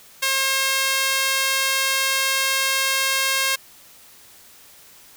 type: tone with high-pass filter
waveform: sawtooth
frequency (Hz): 536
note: C5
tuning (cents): +42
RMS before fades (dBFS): -21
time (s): 0.22-3.56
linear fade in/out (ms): 10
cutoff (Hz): 1800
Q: 0.75
effects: white hiss -48 dBFS RMS until 5.16 s